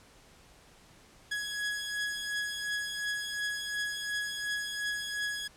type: beating tone pair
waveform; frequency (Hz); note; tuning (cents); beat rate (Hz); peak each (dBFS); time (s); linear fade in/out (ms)
sawtooth; 1672 / 1674.8; G#6 / G#6; +11 / +14; 2.8; -30 / -35; 1.31-5.48; 10
effects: pink hiss -58 dBFS RMS until 5.56 s + low-pass 10000 Hz 12 dB/octave